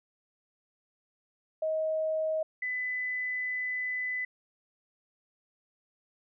sine tone pair in turn, 631 / 2003 Hz, D#5 / B6, +24 / +24 cents, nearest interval octave + minor sixth, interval 2000 cents, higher second, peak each -27 / -30 dBFS, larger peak first, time 1.62-2.43 / 2.62-4.25 s, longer second, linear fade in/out 5 ms, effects none

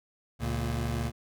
25% pulse tone pair together, 71 / 116.16 Hz, C#2 / A#2, +42 / -6 cents, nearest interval major sixth, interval 852 cents, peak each -28 dBFS, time 0.39-1.12 s, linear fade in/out 50 ms, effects none

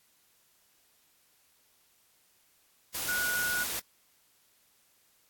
sine tone in noise, 1457 Hz, F#6, 27 cents flat, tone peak -29 dBFS, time 3.08-3.64 s, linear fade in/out 10 ms, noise white, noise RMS -34 dBFS, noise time 2.94-3.8 s, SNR +2 dB, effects white hiss -67 dBFS RMS until 5.29 s + AAC 64 kbps

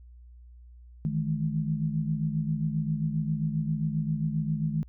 sine tone cluster, 154.1 / 161.6 / 212.3 Hz, D#3 / E3 / G#3, -16 / -34 / +38 cents, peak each -28 / -32 / -32 dBFS, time 1.05-4.83 s, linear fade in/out 0 ms, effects added 60 Hz sine -47 dBFS peak until 4.88 s

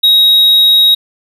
triangle tone, 3795 Hz, A#7, 30 cents sharp, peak -3 dBFS, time 0.03-0.95 s, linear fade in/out 10 ms, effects none

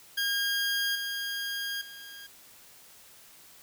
20% pulse tone with level steps, 1620 Hz, G#6, 43 cents flat, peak -22 / -27 / -39 dBFS, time 0.17-2.27 s, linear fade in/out 10 ms, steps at 0.95 / 1.81 s, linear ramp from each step 5 ms, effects white hiss -54 dBFS RMS until 3.62 s

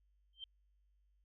sine tone with exponential growth, 3136 Hz, G7, in tune, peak -40 dBFS, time 0.33-0.44 s, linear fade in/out 2 ms, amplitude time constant 22 ms, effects added 50 Hz sine -70 dBFS peak until 1.24 s

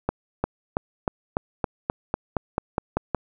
accelerating click train, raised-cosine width 1 ms, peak -8 dBFS, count 13, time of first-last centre 0.09-3.147 s, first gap 350 ms, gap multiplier 0.94, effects none

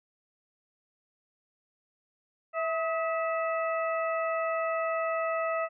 harmonic tone with a mistuned harmonic, 655 Hz, E5, 11 cents flat, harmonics 1 / 2 / 3 / 4, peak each -29 / -32 / -38 / -41 dBFS, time 2.53-5.69 s, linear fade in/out 50 ms, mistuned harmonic 2, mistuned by -49 cents, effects none

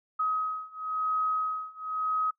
sine beating tone pair, 1266 / 1266.97 Hz, D#6 / D#6, +30 / +31 cents, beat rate 0.97 Hz, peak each -31 / -30 dBFS, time 0.19-2.31 s, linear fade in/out 10 ms, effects noise-tail reverb RT60 0.1 s tail -22 dB re dry

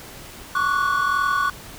triangle tone cluster, 1107 / 1149 / 1472 Hz, C#6 / D6 / F#6, -3 / -38 / -9 cents, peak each -21 dBFS, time 0.55-1.5 s, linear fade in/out 5 ms, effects pink hiss -40 dBFS RMS until 1.78 s

